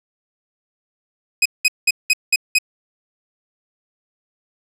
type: tone bursts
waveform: sawtooth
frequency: 2517 Hz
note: D#7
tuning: 19 cents sharp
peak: -8 dBFS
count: 6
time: 1.42-2.586 s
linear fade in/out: 5 ms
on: 36 ms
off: 190 ms
effects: low-pass 12000 Hz 12 dB/octave